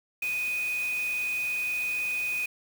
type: tone in noise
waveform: sine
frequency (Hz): 2489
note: D#7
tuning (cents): 0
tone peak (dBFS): -27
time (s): 0.22-2.46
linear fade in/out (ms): 5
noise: white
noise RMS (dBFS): -42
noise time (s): 0.22-2.46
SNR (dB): +12
effects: none